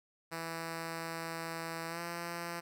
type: tone with pitch glide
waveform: 5% pulse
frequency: 164.81 to 170.92 Hz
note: E3 to F3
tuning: 0 to -37 cents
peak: -27 dBFS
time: 0.31-2.61 s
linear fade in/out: 20 ms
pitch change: +63 cents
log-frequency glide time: 1.88-2 s
effects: none